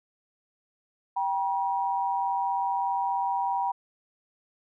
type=tone pair together; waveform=sine; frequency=784 / 959.2 Hz; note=G5 / A#5; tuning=0 / +49 cents; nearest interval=minor third; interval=349 cents; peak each=-28 / -27 dBFS; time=1.16-3.72 s; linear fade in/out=10 ms; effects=none